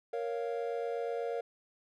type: chord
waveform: triangle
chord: Bb minor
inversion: none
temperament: equal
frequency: 466.2 / 554.4 / 698.5 Hz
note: Bb4 / Db5 / F5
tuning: 0 / 0 / 0 cents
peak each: -33 / -37 / -38 dBFS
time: 0.13-1.41 s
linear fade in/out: 5 ms
effects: none